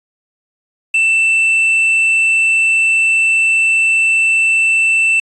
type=tone with quantisation; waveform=triangle; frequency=2665 Hz; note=E7; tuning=18 cents sharp; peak=-8 dBFS; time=0.94-5.2 s; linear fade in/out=5 ms; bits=6; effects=resampled to 24000 Hz